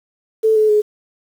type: tone with pitch steps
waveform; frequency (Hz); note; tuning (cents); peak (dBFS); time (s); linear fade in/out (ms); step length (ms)
sine; 440 / 430.7 / 421.6; A4 / A4 / G#4; 0 / -37 / +26; -10; 0.43-0.82; 20; 130
effects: 7-bit